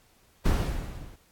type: noise with level ramp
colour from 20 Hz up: brown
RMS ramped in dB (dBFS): -20 to -47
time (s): 0.45-1.16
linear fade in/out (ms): 10
effects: pink hiss -62 dBFS RMS until 1.31 s + AAC 64 kbps